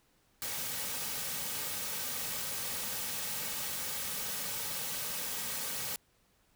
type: noise with comb filter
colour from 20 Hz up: white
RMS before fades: -37 dBFS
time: 0.42-5.96 s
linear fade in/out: 0 ms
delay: 2.9 ms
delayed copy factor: -0.55
effects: pink hiss -70 dBFS RMS until 6.55 s